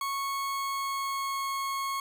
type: tone with pitch glide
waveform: 40% pulse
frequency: 1103 to 1094.1 Hz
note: C#6 to C#6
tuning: -9 to -23 cents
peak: -29 dBFS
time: 0.01-2 s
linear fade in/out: 2 ms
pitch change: -14 cents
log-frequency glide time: 0.19-1.49 s
effects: none